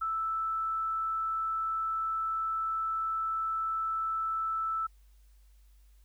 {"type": "tone", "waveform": "sine", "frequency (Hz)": 1318.5, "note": "E6", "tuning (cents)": 0, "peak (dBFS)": -29, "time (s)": [0.01, 4.87], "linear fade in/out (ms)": 10, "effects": ["added 50 Hz sine -56 dBFS peak until 6.04 s", "white hiss -72 dBFS RMS until 6.04 s"]}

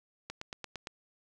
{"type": "click train", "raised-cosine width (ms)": 0.2, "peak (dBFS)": -22, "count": 6, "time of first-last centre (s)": [0.3, 0.871], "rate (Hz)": 8.75, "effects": []}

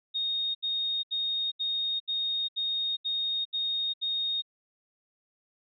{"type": "tone bursts", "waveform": "sine", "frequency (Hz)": 3711, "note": "A#7", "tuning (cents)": -9, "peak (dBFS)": -27, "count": 9, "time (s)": [0.14, 4.422], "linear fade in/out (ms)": 20, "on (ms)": 410, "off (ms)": 74, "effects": []}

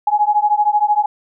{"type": "beating tone pair", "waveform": "sine", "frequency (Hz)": [830.6, 843.6], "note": ["G#5", "G#5"], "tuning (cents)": [0, 27], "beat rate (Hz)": 13, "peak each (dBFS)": -15, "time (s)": [0.07, 1.06], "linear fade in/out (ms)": 5, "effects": []}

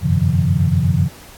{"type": "tone cluster", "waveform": "sine", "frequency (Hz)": [88.9, 96.9, 131.1, 149.1, 172.6], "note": ["F2", "G2", "C3", "D3", "F3"], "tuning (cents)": [31, -20, 4, 27, -20], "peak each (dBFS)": -19, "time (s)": [0.01, 1.1], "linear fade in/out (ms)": 50, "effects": ["pink hiss -41 dBFS RMS until 1.37 s", "AAC 64 kbps"]}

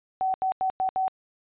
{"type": "tone bursts at uneven times", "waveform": "sine", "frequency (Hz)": 757, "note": "F#5", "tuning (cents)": 39, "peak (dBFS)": -22, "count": 5, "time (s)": [[0.21, 0.34], [0.42, 0.52], [0.61, 0.7], [0.8, 0.89], [0.96, 1.08]], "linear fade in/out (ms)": 0, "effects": ["resampled to 8000 Hz"]}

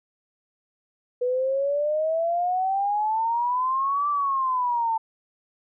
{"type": "exponential two-way sweep", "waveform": "sine", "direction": "up then down", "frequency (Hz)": [489.1, 1173, 887], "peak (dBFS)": -21, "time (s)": [1.21, 4.98], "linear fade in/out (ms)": 10, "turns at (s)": 4.09, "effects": []}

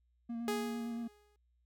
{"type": "tone with vibrato", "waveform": "triangle", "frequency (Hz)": 233.1, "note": "A#3", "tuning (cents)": 0, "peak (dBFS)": -35, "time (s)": [0.29, 1.08], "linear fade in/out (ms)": 10, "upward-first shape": "square", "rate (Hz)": 8.8, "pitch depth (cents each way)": 17}
{"type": "tone with exponential decay", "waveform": "sawtooth", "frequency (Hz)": 415.3, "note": "G#4", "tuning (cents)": 0, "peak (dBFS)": -28, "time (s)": [0.48, 1.36], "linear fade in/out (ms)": 0, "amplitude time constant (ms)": 190}
{"effects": ["added 60 Hz sine -70 dBFS peak until 1.65 s"]}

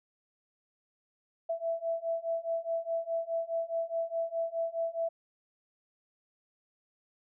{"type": "beating tone pair", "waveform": "sine", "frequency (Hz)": [661, 665.8], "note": ["E5", "E5"], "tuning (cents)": [5, 17], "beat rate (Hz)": 4.8, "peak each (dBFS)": [-34, -33], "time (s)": [1.49, 5.09], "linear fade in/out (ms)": 10, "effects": []}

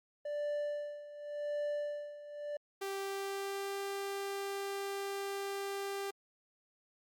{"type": "tone with tremolo", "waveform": "triangle", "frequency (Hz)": 587.3, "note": "D5", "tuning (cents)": 0, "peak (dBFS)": -31, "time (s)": [0.25, 2.57], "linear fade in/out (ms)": 5, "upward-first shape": "sine", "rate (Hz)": 0.89, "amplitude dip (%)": 80}
{"type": "tone with pitch glide", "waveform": "sawtooth", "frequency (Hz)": [392, 396.1], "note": ["G4", "G4"], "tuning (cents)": [0, 18], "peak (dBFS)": -33, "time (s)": [2.81, 6.11], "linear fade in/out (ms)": 10, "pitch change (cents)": 18, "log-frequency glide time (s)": [2.98, 3.79]}
{"effects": ["Opus 48 kbps"]}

